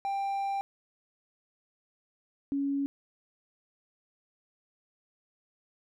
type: tone pair in turn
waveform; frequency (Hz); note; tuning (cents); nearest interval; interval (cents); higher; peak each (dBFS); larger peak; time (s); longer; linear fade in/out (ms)
triangle / sine; 790 / 279.1; G5 / C#4; +13 / +12; octave + tritone; 1801; first; -27; neither; 0.05-0.61 / 2.52-2.86; first; 0
effects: none